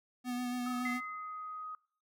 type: tone with vibrato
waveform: square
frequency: 246.9 Hz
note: B3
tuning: in tune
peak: -35 dBFS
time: 0.24-1.01 s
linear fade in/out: 50 ms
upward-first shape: sine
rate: 7.1 Hz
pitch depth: 19 cents each way
type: tone with pitch glide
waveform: sine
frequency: 1271 to 1253.5 Hz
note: D#6 to D#6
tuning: +36 to +12 cents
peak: -40 dBFS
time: 0.66-1.75 s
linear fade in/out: 2 ms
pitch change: -24 cents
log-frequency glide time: 0.78-0.95 s
type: tone with exponential decay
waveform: sine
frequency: 2057 Hz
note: C7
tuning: 30 cents flat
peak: -34 dBFS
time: 0.85-1.64 s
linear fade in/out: 5 ms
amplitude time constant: 170 ms
effects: noise-tail reverb RT60 0.5 s tail -23 dB re dry